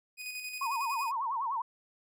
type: tone with tremolo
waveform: sawtooth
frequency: 2489 Hz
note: D#7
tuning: in tune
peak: -33 dBFS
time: 0.17-1.12 s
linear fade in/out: 50 ms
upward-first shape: square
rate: 11 Hz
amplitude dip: 40%
type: tone with vibrato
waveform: sine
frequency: 1002 Hz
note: B5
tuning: 25 cents sharp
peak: -30 dBFS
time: 0.61-1.62 s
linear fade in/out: 5 ms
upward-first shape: sine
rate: 10 Hz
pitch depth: 200 cents each way
effects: none